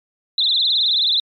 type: tone with vibrato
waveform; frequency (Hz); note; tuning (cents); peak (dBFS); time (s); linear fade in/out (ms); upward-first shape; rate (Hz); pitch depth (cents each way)
sine; 3776; A#7; +22; -14; 0.38-1.2; 2; triangle; 19; 190
effects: MP3 96 kbps